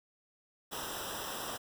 pink noise with comb filter, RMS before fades -40 dBFS, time 0.71-1.58 s, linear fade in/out 20 ms, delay 0.45 ms, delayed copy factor -0.85, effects none

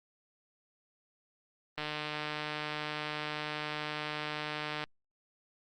click train, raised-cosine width 0.3 ms, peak -20 dBFS, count 463, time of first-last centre 1.78-4.84 s, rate 151 Hz, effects Opus 24 kbps

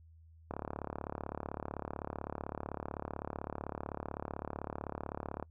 click train, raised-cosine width 1 ms, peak -24 dBFS, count 177, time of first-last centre 0.51-5.426 s, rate 35.8 Hz, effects noise-tail reverb RT60 0.1 s tail -25 dB re dry + added 81 Hz sine -56 dBFS peak until 5.5 s

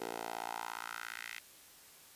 10% pulse tone with high-pass filter sweep, 57.2 Hz, A#1, 32 cents flat, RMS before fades -43 dBFS, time 0-1.4 s, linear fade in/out 10 ms, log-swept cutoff 460 to 2200 Hz, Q 2.7, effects white hiss -58 dBFS RMS until 2.15 s + resampled to 32000 Hz

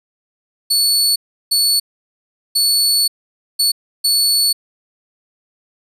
sawtooth tone bursts at uneven times, 4435 Hz, C#8, in tune, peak -9 dBFS, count 5, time 0.7-1.16 / 1.51-1.8 / 2.55-3.08 / 3.59-3.72 / 4.04-4.53 s, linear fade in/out 10 ms, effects resampled to 32000 Hz

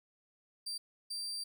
35% pulse tone bursts at uneven times, 4699 Hz, D8, in tune, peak -36 dBFS, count 2, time 0.66-0.78 / 1.1-1.44 s, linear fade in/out 10 ms, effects none

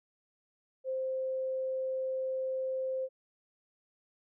sine tone, 523 Hz, C5, 1 cent flat, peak -31 dBFS, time 0.84-3.09 s, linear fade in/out 50 ms, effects none

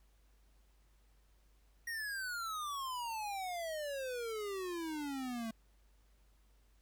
square exponential sweep, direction down, 1891 to 220.3 Hz, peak -39 dBFS, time 1.87-5.51 s, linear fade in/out 5 ms, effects added 50 Hz sine -65 dBFS peak until 6.81 s + pink hiss -75 dBFS RMS until 6.81 s

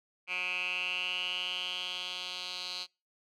10% pulse tone with band-pass filter sweep, 181.4 Hz, F#3, 34 cents flat, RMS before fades -36 dBFS, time 0.27-2.87 s, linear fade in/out 50 ms, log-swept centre 2400 to 4000 Hz, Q 7.3, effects noise-tail reverb RT60 0.3 s tail -26 dB re dry

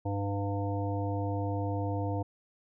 harmonic tone, 100 Hz, G2, 35 cents sharp, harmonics 1 / 3 / 5 / 7 / 9, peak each -31 / -36 / -38 / -39 / -41 dBFS, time 0.05-2.23 s, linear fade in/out 10 ms, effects none

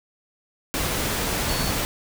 sine tone in noise, 4435 Hz, C#8, in tune, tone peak -32 dBFS, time 1.49-1.71 s, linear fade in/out 0 ms, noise pink, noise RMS -25 dBFS, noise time 0.74-1.85 s, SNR -10 dB, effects none

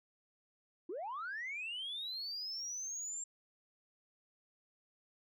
sine linear sweep, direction up, 310.2 to 7459 Hz, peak -38 dBFS, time 0.89-3.24 s, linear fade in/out 5 ms, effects tanh soft clip ceiling -36 dBFS

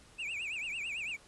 triangle tone with vibrato, 2527 Hz, D#7, 26 cents sharp, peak -34 dBFS, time 0.18-1.17 s, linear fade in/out 20 ms, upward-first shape triangle, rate 9 Hz, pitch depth 220 cents each way, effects pink hiss -59 dBFS RMS until 1.27 s + resampled to 24000 Hz

